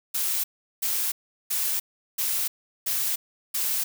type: noise bursts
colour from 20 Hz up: blue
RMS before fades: -26 dBFS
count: 6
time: 0.14-3.84 s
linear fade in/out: 10 ms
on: 300 ms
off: 380 ms
effects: none